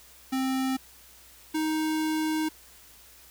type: tone pair in turn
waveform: square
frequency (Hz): 263 / 312.8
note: C4 / D#4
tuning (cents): +9 / +9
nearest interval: minor third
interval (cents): 300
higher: second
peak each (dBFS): -26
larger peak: neither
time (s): 0.32-0.77 / 1.54-2.49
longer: second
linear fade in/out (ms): 10
effects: added 60 Hz sine -61 dBFS peak until 3.3 s + white hiss -53 dBFS RMS until 3.3 s